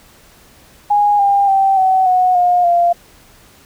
sine tone with pitch steps, 824 / 800.5 / 777.8 / 755.6 / 734.1 / 713.2 / 692.9 Hz, G#5 / G5 / G5 / F#5 / F#5 / F5 / F5, -14 / +36 / -14 / +36 / -14 / +36 / -14 cents, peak -9 dBFS, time 0.9-2.93 s, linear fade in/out 10 ms, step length 290 ms, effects pink hiss -46 dBFS RMS until 3.65 s

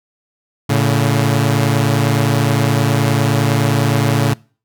sawtooth tone pair together, 111.9 / 141.6 Hz, A2 / C#3, +30 / +37 cents, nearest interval major third, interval 407 cents, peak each -11 dBFS, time 0.69-4.34 s, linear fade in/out 10 ms, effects noise-tail reverb RT60 0.4 s tail -25 dB re dry

